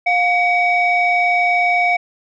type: tone pair together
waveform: sine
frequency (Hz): 709.7 / 2263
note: F5 / C#7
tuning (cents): +28 / +35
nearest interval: octave + minor sixth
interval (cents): 2007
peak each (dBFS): -14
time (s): 0.06-1.97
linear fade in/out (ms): 10
effects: tanh soft clip ceiling -8 dBFS